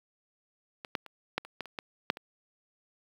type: clicks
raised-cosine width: 0.3 ms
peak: -24 / -13 / -30 / -12 / -30 / -18 / -30 / -19 / -8 / -26 dBFS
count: 10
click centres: 0.848 / 0.952 / 1.063 / 1.38 / 1.45 / 1.607 / 1.657 / 1.788 / 2.101 / 2.171 s
effects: high-pass 150 Hz 12 dB/octave + 8-bit